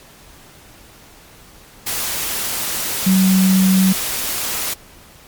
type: tone in noise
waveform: sine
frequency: 188.9 Hz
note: F#3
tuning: 36 cents sharp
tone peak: -10 dBFS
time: 3.06-3.93 s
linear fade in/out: 10 ms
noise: white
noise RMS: -22 dBFS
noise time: 1.86-4.74 s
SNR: +9 dB
effects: pink hiss -44 dBFS RMS until 5.27 s + MP3 96 kbps